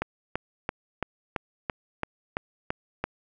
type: click train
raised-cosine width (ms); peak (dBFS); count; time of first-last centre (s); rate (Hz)
0.5; -12; 10; 0.02-3.04; 2.98
effects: none